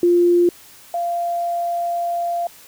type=tone pair in turn; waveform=sine; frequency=349.2 / 690.8 Hz; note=F4 / F5; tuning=0 / -19 cents; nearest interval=octave; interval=1181 cents; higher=second; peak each=-11 / -19 dBFS; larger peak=first; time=0.03-0.49 / 0.94-2.47 s; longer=second; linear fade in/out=2 ms; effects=white hiss -45 dBFS RMS until 2.67 s